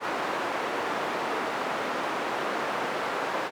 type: band-pass noise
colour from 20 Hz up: white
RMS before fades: -30 dBFS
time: 0-3.51 s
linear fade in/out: 50 ms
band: 310 to 1200 Hz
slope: 12 dB/octave
effects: none